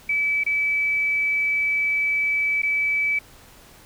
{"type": "tone with dropouts", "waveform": "sine", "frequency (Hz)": 2300, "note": "D7", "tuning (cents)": -37, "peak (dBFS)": -19, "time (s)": [0.09, 3.19], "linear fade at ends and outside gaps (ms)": 5, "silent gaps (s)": [[0.437, 0.463], [2.62, 2.631]], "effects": ["pink hiss -49 dBFS RMS until 3.85 s"]}